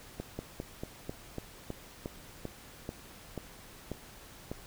slowing click train, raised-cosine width 2 ms, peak -23 dBFS, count 13, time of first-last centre 0.2-4.516 s, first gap 190 ms, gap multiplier 1.11, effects pink hiss -52 dBFS RMS until 4.66 s

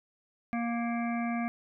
harmonic tone with a mistuned harmonic, 234.8 Hz, A#3, 13 cents sharp, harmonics 1 / 3 / 5 / 7 / 9 / 10, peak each -30 / -36 / -42 / -44 / -44 / -44 dBFS, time 0.53-1.48 s, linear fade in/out 0 ms, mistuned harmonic 10, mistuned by -21 cents, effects none

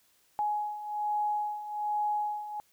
sine beating tone pair, 837 / 838.2 Hz, G#5 / G#5, +13 / +16 cents, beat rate 1.2 Hz, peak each -35 / -30 dBFS, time 0.39-2.6 s, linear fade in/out 0 ms, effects white hiss -67 dBFS RMS until 2.72 s

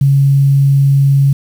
sine tone with quantisation, 138.59 Hz, C#3, in tune, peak -6 dBFS, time 0.01-1.33 s, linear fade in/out 5 ms, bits 6, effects none

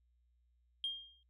sine tone with exponential decay, 3214 Hz, G7, 43 cents sharp, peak -32 dBFS, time 0.84-1.23 s, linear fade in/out 1 ms, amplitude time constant 84 ms, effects tanh soft clip ceiling -29 dBFS + added 60 Hz sine -70 dBFS peak until 1.29 s

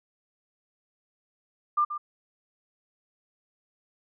sine tone with echo, 1195 Hz, D6, 30 cents sharp, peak -20 dBFS, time 1.77-1.85 s, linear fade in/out 10 ms, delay 130 ms, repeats 1, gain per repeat -10 dB, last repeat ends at 1.98 s, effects none

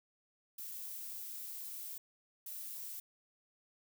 violet noise bursts at uneven times, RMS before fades -45 dBFS, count 2, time 0.58-1.98 / 2.46-3 s, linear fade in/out 5 ms, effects none

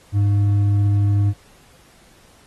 sine tone with hard clipping, 101.4 Hz, G#2, 41 cents flat, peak -15 dBFS, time 0.12-1.34 s, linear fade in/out 50 ms, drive 4 dB, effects pink hiss -52 dBFS RMS until 2.46 s + AAC 32 kbps

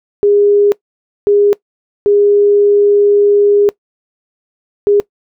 sine tone bursts at uneven times, 408.7 Hz, G#4, 28 cents flat, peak -6 dBFS, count 4, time 0.23-0.72 / 1.27-1.53 / 2.06-3.69 / 4.87-5 s, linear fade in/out 0 ms, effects noise-tail reverb RT60 0.1 s tail -21 dB re dry

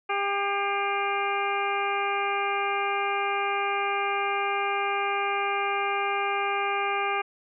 harmonic tone with a mistuned harmonic, 400 Hz, G4, 35 cents sharp, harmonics 1 / 2 / 3 / 4 / 5 / 6 / 7, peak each -32 / -29 / -30 / -35 / -36 / -32 / -39 dBFS, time 0.09-7.22 s, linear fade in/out 10 ms, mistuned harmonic 5, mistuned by +85 cents, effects none

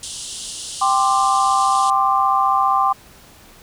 white band-pass noise, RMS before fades -31 dBFS, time 0.03-1.9 s, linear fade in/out 0 ms, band 2800 to 10000 Hz, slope 96 dB/octave
sine chord, G suspended fourth, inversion none, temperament equal with one note detuned, 784 / 1046.5 / 1181.5 Hz, G5 / C6 / D6, 0 / 0 / +10 cents, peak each -18 dBFS, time 0.81-2.93 s, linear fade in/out 10 ms
effects pink hiss -46 dBFS RMS until 3.62 s

